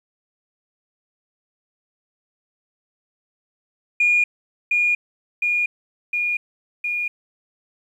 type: tone with echo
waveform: sine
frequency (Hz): 2432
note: D#7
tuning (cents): -40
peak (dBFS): -13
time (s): 4-4.24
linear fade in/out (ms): 5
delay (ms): 710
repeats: 4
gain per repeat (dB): -2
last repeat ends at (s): 7.08
effects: tanh soft clip ceiling -9 dBFS + 9-bit